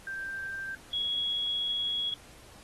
sine tone pair in turn, 1574 / 3335 Hz, G6 / G#7, +7 / +7 cents, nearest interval octave + minor second, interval 1300 cents, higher second, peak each -34 / -28 dBFS, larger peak second, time 0.07-0.75 / 0.93-2.14 s, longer second, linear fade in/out 2 ms, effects pink hiss -54 dBFS RMS until 2.63 s + AAC 32 kbps

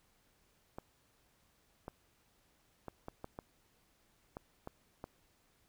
clicks, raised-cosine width 1 ms, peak -29 dBFS, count 9, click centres 0.785 / 1.881 / 2.883 / 3.084 / 3.244 / 3.389 / 4.369 / 4.674 / 5.041 s, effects pink hiss -72 dBFS RMS until 5.68 s

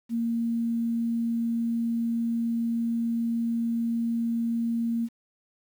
sine tone with quantisation, 231.7 Hz, A#3, 10 cents flat, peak -24 dBFS, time 0.09-5.09 s, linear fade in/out 50 ms, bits 9, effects none

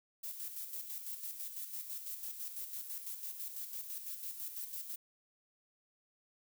violet noise with tremolo, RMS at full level -42 dBFS, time 0.23-4.96 s, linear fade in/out 10 ms, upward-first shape square, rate 6 Hz, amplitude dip 50%, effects none

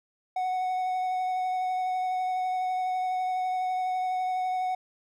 triangle tone with vibrato, 740 Hz, F#5, in tune, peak -24 dBFS, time 0.36-4.75 s, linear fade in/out 5 ms, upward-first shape sine, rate 12 Hz, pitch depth 12 cents each way, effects none

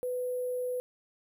sine tone with sample-and-hold, 499.1 Hz, B4, 18 cents sharp, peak -30 dBFS, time 0.03-0.8 s, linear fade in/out 0 ms, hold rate 11025 Hz, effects none

